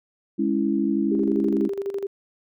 sine chord, C# minor, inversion second, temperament equal, 207.7 / 277.2 / 329.6 Hz, G#3 / C#4 / E4, 0 / 0 / 0 cents, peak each -24 dBFS, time 0.38-1.69 s, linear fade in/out 20 ms
sine tone with tremolo, 396.3 Hz, G4, 19 cents sharp, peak -23 dBFS, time 1.11-2.07 s, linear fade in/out 10 ms, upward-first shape square, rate 12 Hz, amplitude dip 65%
effects none

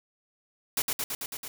white noise with echo, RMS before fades -27 dBFS, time 0.77-0.82 s, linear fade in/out 2 ms, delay 110 ms, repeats 6, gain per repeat -2 dB, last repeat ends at 1.48 s, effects none

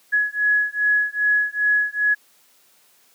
sine beating tone pair, 1683 / 1685.5 Hz, G#6 / G#6, +23 / +25 cents, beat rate 2.5 Hz, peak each -20 dBFS, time 0.12-2.15 s, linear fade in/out 20 ms, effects white hiss -57 dBFS RMS until 3.14 s + high-pass 200 Hz 12 dB/octave

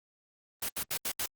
white noise bursts, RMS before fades -33 dBFS, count 5, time 0.62-1.261 s, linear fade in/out 5 ms, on 69 ms, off 74 ms, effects Opus 24 kbps

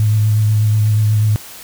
sine tone with vibrato, 107.1 Hz, A2, 46 cents flat, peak -10 dBFS, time 0-1.36 s, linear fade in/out 0 ms, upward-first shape sine, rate 8.2 Hz, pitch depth 24 cents each way, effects white hiss -35 dBFS RMS until 1.63 s

